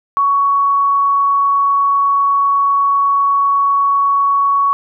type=tone; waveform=sine; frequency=1118 Hz; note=C#6; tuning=14 cents sharp; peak=-10 dBFS; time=0.17-4.73 s; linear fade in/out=0 ms; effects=none